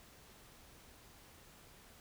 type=silence; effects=pink hiss -60 dBFS RMS until 2 s